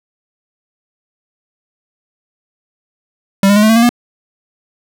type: tone with pitch steps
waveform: square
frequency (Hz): 196 / 202.8 / 209.8 / 217.1 / 224.6 / 232.4 / 240.5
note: G3 / G#3 / G#3 / A3 / A3 / A#3 / B3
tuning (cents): 0 / -41 / +18 / -23 / +36 / -5 / -46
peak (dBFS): -7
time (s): 3.43-3.892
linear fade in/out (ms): 2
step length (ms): 66
effects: none